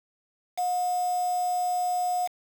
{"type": "tone with quantisation", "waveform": "sine", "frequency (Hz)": 720, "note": "F#5", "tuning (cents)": -47, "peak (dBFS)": -24, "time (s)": [0.57, 2.28], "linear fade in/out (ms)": 20, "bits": 6, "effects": []}